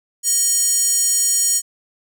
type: tone with high-pass filter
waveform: square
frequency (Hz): 622.3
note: D#5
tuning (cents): 0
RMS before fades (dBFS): -17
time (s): 0.23-1.62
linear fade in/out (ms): 50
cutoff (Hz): 7300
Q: 5.7
effects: none